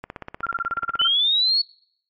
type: click train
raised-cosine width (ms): 0.5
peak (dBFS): -17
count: 17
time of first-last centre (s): 0.04-1.016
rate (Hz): 16.4
type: tone bursts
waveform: sine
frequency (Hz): 1378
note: F6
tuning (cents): -24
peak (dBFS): -20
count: 12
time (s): 0.43-1.075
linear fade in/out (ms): 5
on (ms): 29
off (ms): 27
type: linear sweep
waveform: sine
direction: up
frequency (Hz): 2960 to 4435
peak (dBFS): -16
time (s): 0.99-1.62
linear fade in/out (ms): 10
effects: noise-tail reverb RT60 0.7 s tail -26 dB re dry + MP3 48 kbps